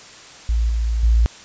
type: tone with level steps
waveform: sine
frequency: 56.8 Hz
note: A#1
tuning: 44 cents flat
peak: -15 / -17 / -11 dBFS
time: 0.49-1.26 s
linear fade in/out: 0 ms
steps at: 0.69 / 1.03 s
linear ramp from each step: 5 ms
effects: white hiss -41 dBFS RMS until 1.44 s + resampled to 16000 Hz